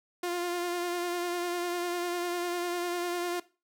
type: tone with vibrato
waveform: sawtooth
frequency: 350.9 Hz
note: F4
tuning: 8 cents sharp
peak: -26 dBFS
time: 0.23-3.4 s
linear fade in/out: 5 ms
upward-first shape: sine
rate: 10 Hz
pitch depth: 25 cents each way
effects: noise-tail reverb RT60 0.3 s tail -18 dB re dry

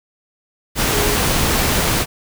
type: tone in noise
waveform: sine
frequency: 416.3 Hz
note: G#4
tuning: 4 cents sharp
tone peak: -21 dBFS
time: 0.91-1.17 s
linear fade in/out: 50 ms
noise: pink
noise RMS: -17 dBFS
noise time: 0.75-2.06 s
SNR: -7 dB
effects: none

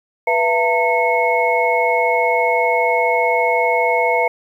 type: tone cluster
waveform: sine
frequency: 491 / 671 / 906 / 2185 Hz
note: B4 / E5 / A#5 / C#7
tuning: -10 / +31 / -50 / -26 cents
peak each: -19 dBFS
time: 0.27-4.28 s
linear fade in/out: 5 ms
effects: 8-bit

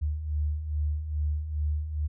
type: beating tone pair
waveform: sine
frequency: 73.42 / 75.82 Hz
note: D2 / D#2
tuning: 0 / -44 cents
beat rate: 2.4 Hz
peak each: -34 / -27 dBFS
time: 0.01-2.08 s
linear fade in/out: 20 ms
effects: none

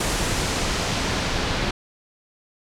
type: noise with low-pass filter sweep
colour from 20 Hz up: pink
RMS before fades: -24 dBFS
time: 0-1.71 s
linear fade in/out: 5 ms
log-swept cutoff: 9400 to 4200 Hz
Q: 0.99
effects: none

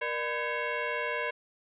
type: tone with frequency modulation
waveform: sine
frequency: 598 Hz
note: D5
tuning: 31 cents sharp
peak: -29 dBFS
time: 0.01-1.31 s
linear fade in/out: 10 ms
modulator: 535 Hz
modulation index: 3.8
effects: none

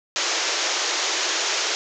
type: band-pass noise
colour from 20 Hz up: white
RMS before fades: -24 dBFS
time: 0.16-1.75 s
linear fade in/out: 0 ms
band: 310 to 7000 Hz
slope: 96 dB/octave
effects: none

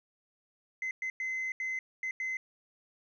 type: tone bursts at uneven times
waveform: sine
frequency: 2053 Hz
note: C7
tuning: 33 cents flat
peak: -30 dBFS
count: 6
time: 0.82-0.91 / 1.02-1.1 / 1.2-1.52 / 1.6-1.79 / 2.03-2.11 / 2.2-2.37 s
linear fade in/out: 2 ms
effects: tanh soft clip ceiling -30 dBFS

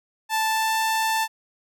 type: tone with pitch glide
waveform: sawtooth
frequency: 880 to 885.6 Hz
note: A5 to A5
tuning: 0 to +11 cents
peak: -17 dBFS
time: 0.29-1.28 s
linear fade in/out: 50 ms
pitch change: +11 cents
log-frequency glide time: 0.48-0.77 s
effects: none

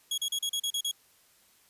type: tone bursts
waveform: sawtooth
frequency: 3322 Hz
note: G#7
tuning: in tune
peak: -25 dBFS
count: 8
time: 0.11-0.914 s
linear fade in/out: 5 ms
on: 69 ms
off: 36 ms
effects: white hiss -63 dBFS RMS until 1.69 s + resampled to 32000 Hz

